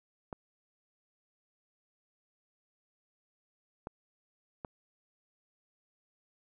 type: clicks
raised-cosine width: 1 ms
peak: -25 dBFS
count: 3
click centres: 0.328 / 3.871 / 4.648 s
effects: none